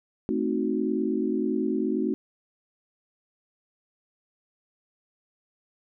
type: chord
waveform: sine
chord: A diminished seventh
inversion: none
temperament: equal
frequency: 220 / 261.6 / 311.1 / 370 Hz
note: A3 / C4 / Eb4 / Gb4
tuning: 0 / 0 / 0 / 0 cents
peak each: -29 dBFS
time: 0.29-2.14 s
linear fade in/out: 0 ms
effects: none